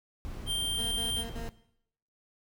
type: noise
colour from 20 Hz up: brown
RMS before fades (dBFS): -39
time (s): 0.25-1.49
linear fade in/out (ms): 0
type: tone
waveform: square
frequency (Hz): 3166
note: G7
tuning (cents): +17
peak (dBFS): -29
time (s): 0.46-1.25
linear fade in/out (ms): 50
type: tone bursts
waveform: 20% pulse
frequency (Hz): 230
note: A#3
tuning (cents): -23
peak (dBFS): -35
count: 4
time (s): 0.78-1.49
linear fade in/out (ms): 10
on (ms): 140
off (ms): 50
effects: noise-tail reverb RT60 0.7 s tail -17 dB re dry